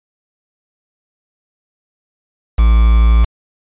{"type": "tone with quantisation", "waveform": "triangle", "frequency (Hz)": 56.2, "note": "A1", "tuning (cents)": 37, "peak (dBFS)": -4, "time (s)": [2.58, 3.25], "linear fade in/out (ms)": 10, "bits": 4, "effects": ["resampled to 8000 Hz"]}